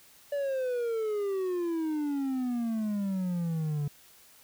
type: exponential sweep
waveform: triangle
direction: down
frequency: 580 to 142.6 Hz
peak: -26 dBFS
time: 0.32-3.88 s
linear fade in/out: 5 ms
effects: white hiss -57 dBFS RMS until 4.43 s